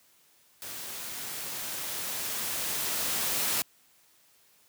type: noise with level ramp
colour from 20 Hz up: white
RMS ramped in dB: -40 to -28 dBFS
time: 0.62-3.62 s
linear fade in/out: 0 ms
effects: white hiss -63 dBFS RMS until 4.68 s + high-pass 80 Hz 12 dB/octave